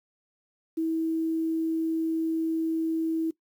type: tone with quantisation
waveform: sine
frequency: 323.9 Hz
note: E4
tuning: 30 cents flat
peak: -24 dBFS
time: 0.77-3.31 s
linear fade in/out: 10 ms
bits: 9
effects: noise-tail reverb RT60 0.1 s tail -19 dB re dry